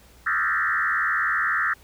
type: tone with frequency modulation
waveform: sine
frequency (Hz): 1568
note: G6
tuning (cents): 0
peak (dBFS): -20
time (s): 0.26-1.74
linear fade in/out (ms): 10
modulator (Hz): 80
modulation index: 4
effects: added 60 Hz sine -55 dBFS peak until 1.83 s + pink hiss -54 dBFS RMS until 1.83 s